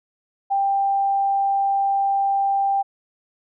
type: tone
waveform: sine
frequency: 790 Hz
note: G5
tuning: 13 cents sharp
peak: -17 dBFS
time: 0.5-2.83 s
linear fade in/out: 20 ms
effects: none